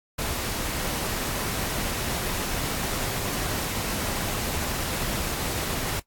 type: noise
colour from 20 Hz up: pink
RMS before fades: -29 dBFS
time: 0.18-6 s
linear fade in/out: 10 ms
effects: noise-tail reverb RT60 0.1 s tail -18 dB re dry + AAC 64 kbps